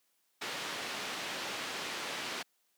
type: low-pass noise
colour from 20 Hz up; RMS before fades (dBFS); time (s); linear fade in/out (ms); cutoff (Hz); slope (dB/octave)
white; -39; 0.41-2.43; 10; 3600; 12
effects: white hiss -75 dBFS RMS until 2.77 s + high-pass 200 Hz 12 dB/octave